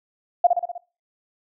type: tone with echo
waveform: sine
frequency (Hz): 702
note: F5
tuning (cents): +9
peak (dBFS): -10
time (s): 0.44-0.47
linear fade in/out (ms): 5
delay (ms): 62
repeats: 5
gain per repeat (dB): -4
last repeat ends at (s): 0.78
effects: noise-tail reverb RT60 0.3 s tail -19 dB re dry